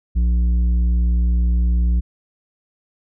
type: tone with tanh clipping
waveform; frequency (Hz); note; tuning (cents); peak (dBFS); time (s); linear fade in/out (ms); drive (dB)
sine; 59.4; A#1; +33; -15; 0.15-2.01; 20; 7
effects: none